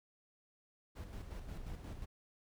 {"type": "noise with tremolo", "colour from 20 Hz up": "brown", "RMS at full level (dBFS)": -44, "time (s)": [0.95, 2.06], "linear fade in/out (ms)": 20, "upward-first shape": "square", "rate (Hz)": 5.6, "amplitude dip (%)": 45, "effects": []}